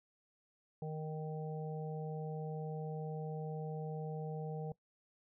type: harmonic tone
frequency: 155.56 Hz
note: D#3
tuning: in tune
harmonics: 1 / 3 / 4 / 5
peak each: -40 / -44 / -53 / -49 dBFS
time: 0.82-4.72 s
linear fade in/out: 2 ms
effects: noise-tail reverb RT60 0.1 s tail -20 dB re dry